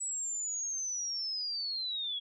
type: linear sweep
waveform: sine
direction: down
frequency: 7902 to 3301 Hz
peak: -33 dBFS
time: 0-2.2 s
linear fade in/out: 20 ms
effects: none